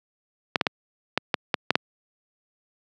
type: clicks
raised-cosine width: 0.3 ms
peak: -3 dBFS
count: 8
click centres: 0.558 / 0.612 / 0.668 / 1.176 / 1.342 / 1.542 / 1.706 / 1.755 s
effects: high-pass 150 Hz 12 dB/octave